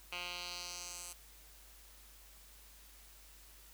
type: tone with band-pass filter sweep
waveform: 10% pulse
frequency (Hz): 176.8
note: F3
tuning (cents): +22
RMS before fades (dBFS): -45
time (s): 0.12-1.13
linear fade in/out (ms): 5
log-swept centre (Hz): 2700 to 8900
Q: 2
effects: added 50 Hz sine -60 dBFS peak until 3.73 s + white hiss -60 dBFS RMS until 3.73 s